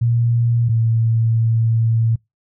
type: tone pair in turn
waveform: sine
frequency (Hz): 117.8 / 113.78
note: A#2 / A#2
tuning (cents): +19 / -42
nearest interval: minor second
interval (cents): 61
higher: first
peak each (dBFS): -13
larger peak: neither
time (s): 0.01-0.69 / 0.69-2.16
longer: second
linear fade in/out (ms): 10
effects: noise-tail reverb RT60 0.2 s tail -26 dB re dry